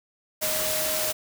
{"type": "tone in noise", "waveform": "sine", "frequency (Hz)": 622.3, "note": "D#5", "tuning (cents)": 0, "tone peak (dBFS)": -31, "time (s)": [0.41, 1.13], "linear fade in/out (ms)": 20, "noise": "white", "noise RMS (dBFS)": -27, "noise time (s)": [0.41, 1.13], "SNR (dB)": -7, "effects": []}